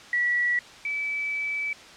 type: tone pair in turn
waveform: sine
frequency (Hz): 1941 / 2304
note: B6 / D7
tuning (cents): -31 / -34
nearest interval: minor third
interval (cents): 297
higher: second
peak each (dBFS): -21 / -26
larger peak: first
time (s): 0.13-0.59 / 0.85-1.73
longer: second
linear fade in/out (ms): 2
effects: white hiss -46 dBFS RMS until 1.96 s + low-pass 5000 Hz 12 dB/octave